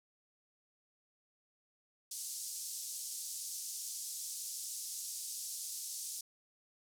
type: band-pass noise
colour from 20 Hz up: pink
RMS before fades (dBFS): -43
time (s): 2.11-6.21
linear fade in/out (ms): 5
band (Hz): 5400 to 12000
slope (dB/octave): 24
effects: none